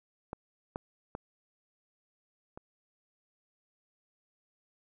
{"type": "clicks", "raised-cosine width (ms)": 1, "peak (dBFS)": [-23, -21, -23, -30], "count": 4, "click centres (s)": [0.331, 0.759, 1.151, 2.575], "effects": []}